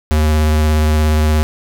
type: tone with vibrato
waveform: square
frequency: 76.9 Hz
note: D#2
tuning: 20 cents flat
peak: -11 dBFS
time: 0.11-1.43 s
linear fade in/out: 0 ms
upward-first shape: sine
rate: 17 Hz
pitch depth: 17 cents each way
effects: none